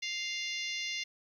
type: harmonic tone with a mistuned harmonic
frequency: 699 Hz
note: F5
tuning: 1 cent sharp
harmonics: 3 / 4 / 5 / 6 / 7 / 8 / 9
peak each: -38 / -40 / -42 / -44 / -45 / -46 / -47 dBFS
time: 0.02-1.04 s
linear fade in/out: 10 ms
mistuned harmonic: 7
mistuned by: +16 cents
effects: 11-bit